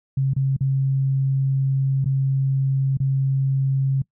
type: tone with dropouts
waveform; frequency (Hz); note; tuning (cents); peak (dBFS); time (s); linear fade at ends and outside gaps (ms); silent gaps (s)
sine; 135.1; C#3; -44; -17; 0.17-4.02; 5; 0.336-0.363 / 0.566-0.607 / 2.045-2.057 / 2.972-3.001
effects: noise-tail reverb RT60 0.1 s tail -23 dB re dry